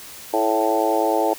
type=harmonic tone with a mistuned harmonic; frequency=110 Hz; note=A2; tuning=in tune; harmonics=3 / 4 / 5 / 6 / 7 / 8; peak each=-24 / -24 / -24 / -24 / -24 / -24 dBFS; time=0.33-1.34 s; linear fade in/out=10 ms; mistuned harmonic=4; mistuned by=-24 cents; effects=white hiss -39 dBFS RMS until 1.38 s